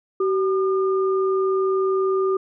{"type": "tone pair together", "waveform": "sine", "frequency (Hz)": [381.8, 1206.6], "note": ["G4", "D6"], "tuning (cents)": [-46, 46], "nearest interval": "octave + minor sixth", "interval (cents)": 1992, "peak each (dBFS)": [-18, -27], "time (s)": [0.2, 2.37], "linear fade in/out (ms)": 5, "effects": []}